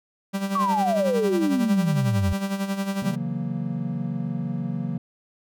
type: tone with tremolo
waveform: 45% pulse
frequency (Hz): 196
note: G3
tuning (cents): 0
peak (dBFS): -22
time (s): 0.33-3.16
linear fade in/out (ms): 20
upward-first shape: sine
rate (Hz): 11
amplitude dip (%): 65
type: exponential sweep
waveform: sine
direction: down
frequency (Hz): 1173 to 83.2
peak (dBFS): -20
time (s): 0.55-2.33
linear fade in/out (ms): 5
type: chord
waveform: triangle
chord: F# dominant seventh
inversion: second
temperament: equal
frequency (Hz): 138.59 / 164.81 / 185 / 233.1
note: C#3 / E3 / F#3 / A#3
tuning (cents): 0 / 0 / 0 / 0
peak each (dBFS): -29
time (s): 3.02-4.98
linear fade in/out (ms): 5
effects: none